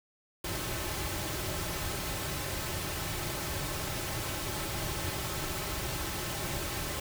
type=noise with comb filter; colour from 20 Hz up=pink; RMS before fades=-35 dBFS; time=0.44-7 s; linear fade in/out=5 ms; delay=4.2 ms; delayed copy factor=-0.55; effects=none